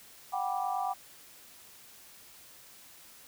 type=chord; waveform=sine; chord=G major seventh; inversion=third; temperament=just; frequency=735 / 784 / 980 / 1176 Hz; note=F#5 / G5 / B5 / D6; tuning=-12 / 0 / -14 / +2 cents; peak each=-34 / -33 / -39 / -38 dBFS; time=0.32-0.94 s; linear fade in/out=20 ms; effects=white hiss -54 dBFS RMS until 3.27 s